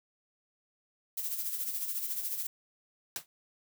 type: noise with tremolo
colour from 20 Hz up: violet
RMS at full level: -33 dBFS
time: 1.17-2.47 s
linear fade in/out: 5 ms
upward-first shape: sine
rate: 14 Hz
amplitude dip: 55%
type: noise with exponential decay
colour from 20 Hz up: white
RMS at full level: -32 dBFS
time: 3.16-3.26 s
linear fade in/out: 1 ms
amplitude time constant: 21 ms
effects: none